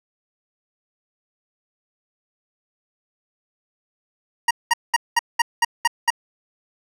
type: tone bursts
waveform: 25% pulse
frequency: 941 Hz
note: A#5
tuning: 16 cents sharp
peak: -10 dBFS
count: 8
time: 4.48-6.104 s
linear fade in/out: 5 ms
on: 28 ms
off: 200 ms
effects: low-pass 11000 Hz 12 dB/octave